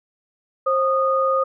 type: tone pair together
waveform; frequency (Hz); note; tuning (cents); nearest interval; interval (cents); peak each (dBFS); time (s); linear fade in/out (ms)
sine; 532.1 / 1233; C5 / D#6; +29 / -16; octave + minor third; 1455; -19; 0.66-1.44; 10
effects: none